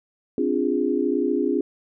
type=chord; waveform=sine; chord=D half-diminished seventh; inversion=third; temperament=equal with one note detuned; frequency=261.6 / 293.7 / 349.2 / 411.2 Hz; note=C4 / D4 / F4 / Ab4; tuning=0 / 0 / 0 / -17 cents; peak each=-25 dBFS; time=0.38-1.61 s; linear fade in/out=2 ms; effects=none